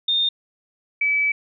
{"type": "tone pair in turn", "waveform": "sine", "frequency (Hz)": [3645, 2296], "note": ["A#7", "D7"], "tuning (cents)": [-40, -40], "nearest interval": "minor sixth", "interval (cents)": 800, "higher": "first", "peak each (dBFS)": -17, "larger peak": "neither", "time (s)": [[0.08, 0.29], [1.01, 1.32]], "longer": "second", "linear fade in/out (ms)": 5, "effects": []}